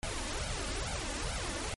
pink noise with flanger, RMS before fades -36 dBFS, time 0.03-1.74 s, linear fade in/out 0 ms, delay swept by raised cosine 1.3 to 3.5 ms, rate 2.3 Hz, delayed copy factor +1, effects MP3 48 kbps

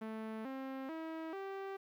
sawtooth tone with pitch steps, 220 / 266.2 / 322.1 / 389.7 Hz, A3 / C4 / E4 / G4, 0 / +30 / -40 / -10 cents, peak -37 dBFS, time 0.01-1.77 s, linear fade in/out 10 ms, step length 440 ms, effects low-pass 2000 Hz 12 dB/octave + 12-bit

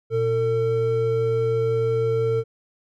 triangle tone pair together, 117.8 / 451 Hz, A#2 / A4, +19 / +43 cents, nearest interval octave + major seventh, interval 2324 cents, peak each -23 / -18 dBFS, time 0.1-2.44 s, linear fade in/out 50 ms, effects none

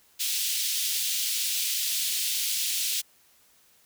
pink high-pass noise, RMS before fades -28 dBFS, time 0.19-3.02 s, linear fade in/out 20 ms, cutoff 3000 Hz, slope 24 dB/octave, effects white hiss -61 dBFS RMS until 3.85 s

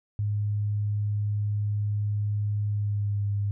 sine tone with pitch glide, 103.83 to 101.58 Hz, G#2 to G#2, 0 to -38 cents, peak -24 dBFS, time 0.19-3.51 s, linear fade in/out 0 ms, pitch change -38 cents, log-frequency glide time 2.68-3.27 s, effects none

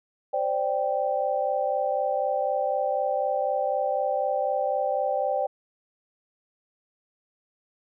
sine chord, C suspended second, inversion none, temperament equal, 523.3 / 587.3 / 784 Hz, C5 / D5 / G5, 0 / 0 / 0 cents, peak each -28 / -27 / -27 dBFS, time 0.33-5.47 s, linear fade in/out 10 ms, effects none

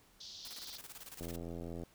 pink band-pass noise, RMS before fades -50 dBFS, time 0.2-0.78 s, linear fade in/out 10 ms, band 3500 to 5700 Hz, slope 48 dB/octave
white noise with tremolo, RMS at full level -49 dBFS, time 0.45-1.36 s, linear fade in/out 2 ms, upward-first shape square, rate 18 Hz, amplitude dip 70%
click train, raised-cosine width 2 ms, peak -31 dBFS, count 54, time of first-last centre 1.21-1.835 s, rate 84.8 Hz
effects pink hiss -66 dBFS RMS until 1.94 s

